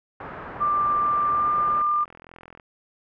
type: low-pass noise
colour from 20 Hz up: white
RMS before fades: -37 dBFS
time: 0.2-1.82 s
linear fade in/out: 5 ms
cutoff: 1500 Hz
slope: 24 dB/octave
type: tone with pitch glide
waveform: sine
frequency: 1184 to 1196.4 Hz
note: D6 to D6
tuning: +14 to +32 cents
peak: -19 dBFS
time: 0.6-2.05 s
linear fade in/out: 20 ms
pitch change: +18 cents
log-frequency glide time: 1.32-1.48 s
type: click train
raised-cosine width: 0.5 ms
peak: -29 dBFS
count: 73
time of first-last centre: 0.9-2.598 s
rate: 42.4 Hz
effects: none